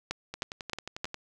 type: two click trains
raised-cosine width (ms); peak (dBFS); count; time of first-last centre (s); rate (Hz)
0.2; -20 / -14; 10 / 4; 0.34-1.144 / 0.11-1.045; 11.2 / 3.21
effects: none